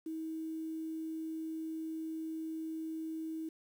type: tone with quantisation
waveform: sine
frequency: 320 Hz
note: D#4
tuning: 49 cents sharp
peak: -37 dBFS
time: 0.06-3.49 s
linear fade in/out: 5 ms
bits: 10
effects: none

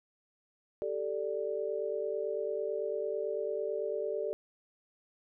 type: chord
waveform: sine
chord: G suspended second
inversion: none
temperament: just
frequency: 392 / 441 / 588 Hz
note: G4 / A4 / D5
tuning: 0 / +4 / +2 cents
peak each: -37 / -35 / -36 dBFS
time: 0.82-4.33 s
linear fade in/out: 0 ms
effects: none

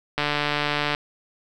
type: click train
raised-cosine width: 0.3 ms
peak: -7 dBFS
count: 114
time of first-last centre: 0.18-0.949 s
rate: 147 Hz
effects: none

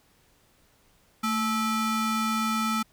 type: ring-modulated tone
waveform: square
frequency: 543 Hz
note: C#5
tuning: 36 cents flat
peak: -22 dBFS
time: 1.23-2.83 s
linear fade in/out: 10 ms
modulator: 766 Hz
effects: pink hiss -63 dBFS RMS until 2.92 s

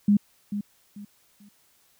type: tone with echo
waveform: sine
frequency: 204.8 Hz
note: G#3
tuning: 24 cents flat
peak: -15 dBFS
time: 0.08-0.17 s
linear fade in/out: 5 ms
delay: 440 ms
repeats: 3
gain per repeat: -11 dB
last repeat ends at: 1.49 s
effects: white hiss -63 dBFS RMS until 1.99 s

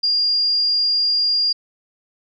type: tone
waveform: sine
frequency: 4814 Hz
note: D8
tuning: 42 cents sharp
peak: -15 dBFS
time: 0.03-1.53 s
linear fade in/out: 10 ms
effects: none

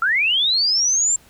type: linear sweep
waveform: sine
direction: up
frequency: 1318.5 to 7459 Hz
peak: -15 dBFS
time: 0.02-1.16 s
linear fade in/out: 2 ms
effects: pink hiss -51 dBFS RMS until 1.29 s

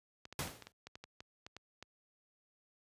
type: clicks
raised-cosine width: 0.2 ms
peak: -31 dBFS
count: 12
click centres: 0.254 / 0.326 / 0.475 / 0.623 / 0.67 / 0.87 / 0.955 / 1.04 / 1.205 / 1.465 / 1.566 / 1.826 s
type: noise with exponential decay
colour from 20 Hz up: pink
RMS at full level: -35 dBFS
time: 0.39-0.72 s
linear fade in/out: 1 ms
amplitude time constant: 70 ms
effects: high-pass 60 Hz 12 dB/octave + resampled to 32000 Hz

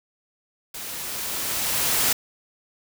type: noise with level ramp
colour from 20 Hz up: white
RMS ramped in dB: -35 to -20 dBFS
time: 0.74-2.13 s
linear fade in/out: 5 ms
effects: none

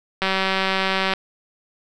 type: click train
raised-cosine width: 0.3 ms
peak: -5 dBFS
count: 176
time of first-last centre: 0.22-1.136 s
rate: 191 Hz
effects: none

